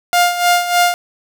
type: tone with tremolo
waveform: sawtooth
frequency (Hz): 705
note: F5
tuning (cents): +16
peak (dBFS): -5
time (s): 0.13-0.94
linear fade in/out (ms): 0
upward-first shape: sine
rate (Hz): 3.3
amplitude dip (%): 70
effects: 7-bit